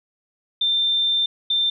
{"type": "tone pair in turn", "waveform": "sine", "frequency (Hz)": [3580, 3580], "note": ["A7", "A7"], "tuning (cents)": [29, 29], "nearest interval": "unison", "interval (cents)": 0, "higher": "neither", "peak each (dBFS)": -17, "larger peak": "neither", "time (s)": [[0.61, 1.26], [1.5, 1.7]], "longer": "first", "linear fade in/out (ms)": 5, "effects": []}